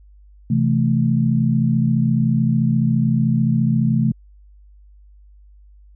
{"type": "chord", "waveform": "sine", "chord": "A minor", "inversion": "first", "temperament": "equal", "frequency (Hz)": [130.81, 164.81, 220], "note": ["C3", "E3", "A3"], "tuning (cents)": [0, 0, 0], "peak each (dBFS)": [-18, -20, -18], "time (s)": [0.5, 4.12], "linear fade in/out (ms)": 5, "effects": ["added 50 Hz sine -44 dBFS peak until 5.95 s"]}